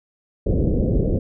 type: low-pass noise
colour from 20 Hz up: pink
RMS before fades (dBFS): -19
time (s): 0.46-1.19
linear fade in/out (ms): 5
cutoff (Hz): 530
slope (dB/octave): 48
effects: none

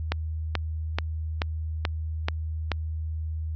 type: click train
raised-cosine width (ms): 0.3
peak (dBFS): -9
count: 7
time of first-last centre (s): 0.12-2.717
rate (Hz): 2.31
effects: added 79 Hz sine -28 dBFS peak until 3.55 s + resampled to 16000 Hz

